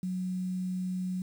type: tone with quantisation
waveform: sine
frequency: 183.9 Hz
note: F#3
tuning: 10 cents flat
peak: -30 dBFS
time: 0.03-1.22 s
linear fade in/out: 2 ms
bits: 9
effects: none